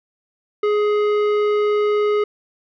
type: tone with tanh clipping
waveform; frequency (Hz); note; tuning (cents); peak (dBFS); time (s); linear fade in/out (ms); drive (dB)
sine; 418.2; G#4; +12; -17; 0.63-2.24; 5; 13
effects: none